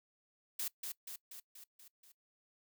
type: noise with echo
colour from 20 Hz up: blue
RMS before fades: -38 dBFS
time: 0.59-0.68 s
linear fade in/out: 5 ms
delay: 240 ms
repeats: 6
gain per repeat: -4 dB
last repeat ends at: 2.12 s
effects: noise-tail reverb RT60 0.1 s tail -21 dB re dry